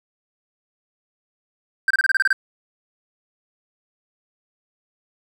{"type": "tone bursts", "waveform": "triangle", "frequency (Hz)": 1568, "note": "G6", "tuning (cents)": 0, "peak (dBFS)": -12, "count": 9, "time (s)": [1.88, 2.329], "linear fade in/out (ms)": 2, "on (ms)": 25, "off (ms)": 28, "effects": []}